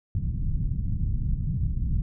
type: low-pass noise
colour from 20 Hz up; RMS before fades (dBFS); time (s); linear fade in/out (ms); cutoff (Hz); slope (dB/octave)
pink; -26; 0.15-2.02; 2; 160; 24
effects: none